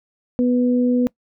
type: tone pair together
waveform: sine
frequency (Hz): 246.9 / 493.9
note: B3 / B4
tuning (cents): 0 / 0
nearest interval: octave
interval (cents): 1200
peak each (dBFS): -15 / -22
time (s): 0.39-1.07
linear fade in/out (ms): 0
effects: noise-tail reverb RT60 0.1 s tail -23 dB re dry